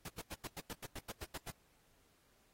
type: noise bursts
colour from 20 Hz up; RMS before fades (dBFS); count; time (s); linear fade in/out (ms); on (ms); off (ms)
pink; -45; 12; 0.05-1.506; 5; 37; 92
effects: pink hiss -72 dBFS RMS until 2.53 s + AAC 48 kbps